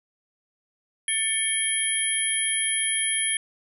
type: tone cluster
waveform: sine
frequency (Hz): 1768 / 2237 / 3214 / 10160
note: A6 / C#7 / G7 / D#9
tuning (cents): +8 / +15 / +43 / +35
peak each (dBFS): -33 / -30 / -30 / -24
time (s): 1.08-3.37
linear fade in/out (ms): 2
effects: none